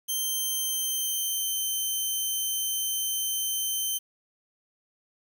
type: tone with pitch glide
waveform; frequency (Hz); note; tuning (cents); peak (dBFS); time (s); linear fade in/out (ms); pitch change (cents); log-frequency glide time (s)
5% pulse; 3136 to 3095; G7 to G7; 0 to -23; -19; 0.08-3.99; 20; -23; 0.23-1.67
effects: 9-bit